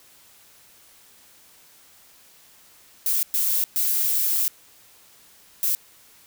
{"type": "noise bursts at uneven times", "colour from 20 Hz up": "violet", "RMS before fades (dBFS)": -22, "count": 4, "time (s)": [[3.06, 3.23], [3.34, 3.64], [3.76, 4.48], [5.63, 5.75]], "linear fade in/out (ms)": 0, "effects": ["white hiss -53 dBFS RMS until 6.26 s"]}